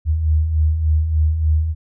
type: beating tone pair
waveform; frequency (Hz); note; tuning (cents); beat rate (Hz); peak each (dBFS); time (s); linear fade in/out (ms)
sine; 75.2 / 78.6; D2 / D#2; +42 / +18; 3.4; -23 / -14; 0.05-1.75; 50
effects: none